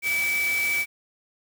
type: tone in noise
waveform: sine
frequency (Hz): 2300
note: D7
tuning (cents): -37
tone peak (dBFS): -22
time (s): 0.02-0.86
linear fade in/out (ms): 50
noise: white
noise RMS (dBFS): -33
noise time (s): 0.02-0.86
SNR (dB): +8
effects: none